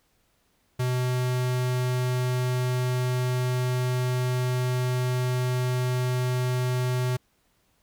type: tone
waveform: square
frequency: 125.9 Hz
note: B2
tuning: 34 cents sharp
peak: -24 dBFS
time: 0.79-7.17 s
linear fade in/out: 10 ms
effects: pink hiss -68 dBFS RMS until 7.82 s